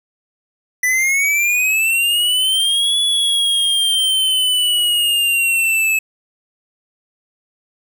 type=linear two-way sweep; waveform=square; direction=up then down; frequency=1975.5 to 3418 to 2594 Hz; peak=-14 dBFS; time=0.83-5.99 s; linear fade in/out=5 ms; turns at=2.99 s; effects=7-bit